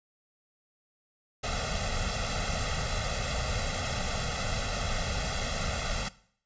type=noise with comb filter; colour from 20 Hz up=pink; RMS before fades=-31 dBFS; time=1.43-6.09 s; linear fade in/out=10 ms; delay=1.5 ms; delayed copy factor=+1; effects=noise-tail reverb RT60 0.6 s tail -19 dB re dry + resampled to 16000 Hz